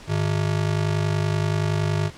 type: ring-modulated tone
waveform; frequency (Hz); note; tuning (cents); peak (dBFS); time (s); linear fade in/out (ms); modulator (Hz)
square; 128.7; C3; -28; -18; 0.07-2.11; 50; 25.3
effects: pink hiss -44 dBFS RMS until 2.17 s + low-pass 7000 Hz 12 dB/octave